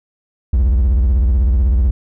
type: tone with vibrato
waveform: triangle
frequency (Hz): 62.5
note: B1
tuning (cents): +21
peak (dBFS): -8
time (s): 0.53-1.91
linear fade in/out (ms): 5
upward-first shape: sine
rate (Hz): 16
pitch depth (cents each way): 280
effects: none

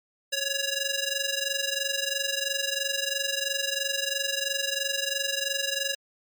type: ring-modulated tone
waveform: 10% pulse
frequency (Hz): 1121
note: C#6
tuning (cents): +19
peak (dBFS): -15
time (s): 0.32-5.95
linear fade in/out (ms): 10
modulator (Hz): 572
effects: MP3 96 kbps

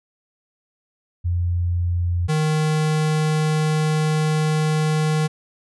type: tone pair in turn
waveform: sine / square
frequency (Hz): 87.5 / 154.87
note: F2 / D#3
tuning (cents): +4 / -8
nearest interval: minor seventh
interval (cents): 988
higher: second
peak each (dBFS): -18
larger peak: neither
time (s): 1.24-2.28 / 2.28-5.28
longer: second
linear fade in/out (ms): 20
effects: resampled to 24000 Hz

